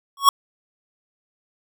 square tone with exponential growth, 1108.7 Hz, C#6, in tune, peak -6 dBFS, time 0.17-0.29 s, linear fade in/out 2 ms, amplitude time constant 24 ms, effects none

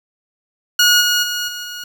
15% pulse tone with level steps, 1445 Hz, F#6, 41 cents flat, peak -3 / -7 / -13 / -19 / -21 dBFS, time 0.79-1.84 s, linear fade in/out 5 ms, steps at 1 / 1.22 / 1.47 / 1.63 s, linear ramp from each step 20 ms, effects 7-bit

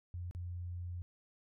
sine tone with dropouts, 88.1 Hz, F2, 16 cents sharp, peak -39 dBFS, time 0.14-1.02 s, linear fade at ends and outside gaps 0 ms, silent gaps 0.311-0.349 s, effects none

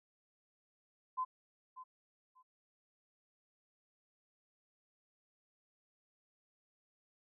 sine tone with echo, 1024 Hz, C6, 38 cents flat, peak -33 dBFS, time 1.17-1.25 s, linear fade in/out 20 ms, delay 590 ms, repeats 2, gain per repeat -14 dB, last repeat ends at 2.43 s, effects none

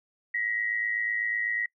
sine tone pair together, 1900 / 2008 Hz, A#6 / B6, +33 / +28 cents, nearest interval minor second, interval 95 cents, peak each -28 / -32 dBFS, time 0.34-1.66 s, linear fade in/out 5 ms, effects noise-tail reverb RT60 0.1 s tail -24 dB re dry

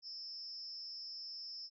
sine tone with amplitude modulation, 5240 Hz, E8, 11 cents flat, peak -40 dBFS, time 0.02-1.7 s, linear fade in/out 50 ms, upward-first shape sine, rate 241 Hz, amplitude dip 95%, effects none

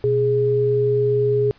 sine tone pair together, 123.38 / 415.3 Hz, B2 / G#4, -1 / 0 cents, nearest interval octave + major sixth, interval 2101 cents, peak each -22 / -16 dBFS, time 0.04-1.51 s, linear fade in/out 0 ms, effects pink hiss -53 dBFS RMS until 1.58 s + resampled to 11025 Hz

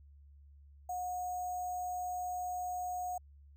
sine tone with sample-and-hold, 725 Hz, F#5, 35 cents flat, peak -35 dBFS, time 0.89-3.18 s, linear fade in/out 5 ms, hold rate 7350 Hz, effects added 71 Hz sine -55 dBFS peak until 3.56 s

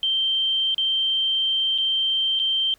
sine tone with dropouts, 3136 Hz, G7, in tune, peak -19 dBFS, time 0.03-2.74 s, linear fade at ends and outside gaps 1 ms, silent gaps 0.745-0.78 / 1.779-1.784 / 2.392-2.398 s, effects pink hiss -59 dBFS RMS until 2.78 s

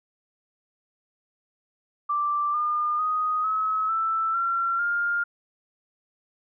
sine tone with pitch steps, 1174.7 / 1210.5 / 1247.4 / 1285.5 / 1324.7 / 1365.1 / 1406.7 Hz, D6 / D#6 / D#6 / E6 / E6 / F6 / F6, 0 / -48 / +4 / -44 / +8 / -40 / +12 cents, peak -22 dBFS, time 2.09-5.24 s, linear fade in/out 10 ms, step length 450 ms, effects none

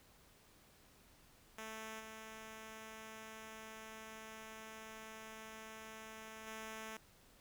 5% pulse tone with level steps, 220 Hz, A3, in tune, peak -35 / -39 / -35 dBFS, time 1.58-6.97 s, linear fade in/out 2 ms, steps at 1.99 / 6.46 s, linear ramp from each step 20 ms, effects pink hiss -66 dBFS RMS until 7.4 s

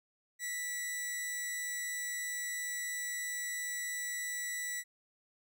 sawtooth tone pair together, 1959 / 3918 Hz, B6 / B7, -15 / -15 cents, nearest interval octave, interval 1200 cents, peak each -33 / -36 dBFS, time 0.39-4.84 s, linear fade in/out 50 ms, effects none

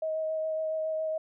sine tone with vibrato, 632 Hz, D#5, 27 cents sharp, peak -28 dBFS, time 0.02-1.18 s, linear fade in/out 5 ms, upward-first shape sine, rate 7.2 Hz, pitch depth 12 cents each way, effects none

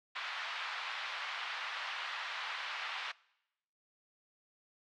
pink band-pass noise, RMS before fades -41 dBFS, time 0.15-3.12 s, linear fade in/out 10 ms, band 1000 to 3700 Hz, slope 24 dB/octave, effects noise-tail reverb RT60 0.9 s tail -23 dB re dry + AAC 64 kbps

